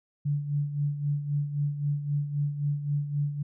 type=tone with tremolo; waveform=sine; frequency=145 Hz; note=D3; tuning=22 cents flat; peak=-23 dBFS; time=0.25-3.43 s; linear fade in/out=10 ms; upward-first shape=sine; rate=3.8 Hz; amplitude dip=65%; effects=none